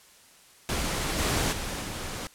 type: noise with level steps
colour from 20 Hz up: pink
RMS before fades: -29 / -26 / -33 / -35 dBFS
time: 0.69-2.27 s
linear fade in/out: 0 ms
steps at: 1.18 / 1.52 / 1.81 s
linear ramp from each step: 10 ms
effects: white hiss -55 dBFS RMS until 2.34 s + low-pass 11000 Hz 12 dB/octave